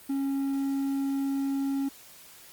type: tone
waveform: triangle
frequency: 274.4 Hz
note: C#4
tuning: 17 cents flat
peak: -24 dBFS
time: 0.09-1.89 s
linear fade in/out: 10 ms
effects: white hiss -51 dBFS RMS until 2.52 s + Opus 32 kbps